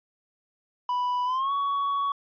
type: tone with pitch glide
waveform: triangle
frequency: 987.8 to 1121.7 Hz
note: B5 to C#6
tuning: 0 to +20 cents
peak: -22 dBFS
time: 0.89-2.12 s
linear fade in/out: 2 ms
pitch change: +220 cents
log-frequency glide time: 1.25-1.52 s
effects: resampled to 11025 Hz